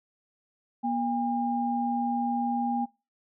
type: tone pair together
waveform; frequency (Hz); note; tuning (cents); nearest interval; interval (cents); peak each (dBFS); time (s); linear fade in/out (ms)
sine; 240 / 807.3; B3 / G#5; -49 / -49; octave + major sixth; 2100; -28; 0.83-2.86; 20
effects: noise-tail reverb RT60 0.3 s tail -24 dB re dry